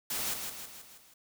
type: noise with echo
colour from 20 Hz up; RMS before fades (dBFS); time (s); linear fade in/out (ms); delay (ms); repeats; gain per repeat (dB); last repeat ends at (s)
white; -34; 0.1-0.34; 5; 160; 5; -5; 1.14
effects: none